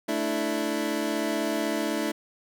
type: chord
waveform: 25% pulse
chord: A suspended fourth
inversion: none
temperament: equal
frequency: 220 / 293.7 / 329.6 Hz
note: A3 / D4 / E4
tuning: 0 / 0 / 0 cents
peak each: -28 / -26 / -26 dBFS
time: 0.08-2.12 s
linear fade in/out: 10 ms
effects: none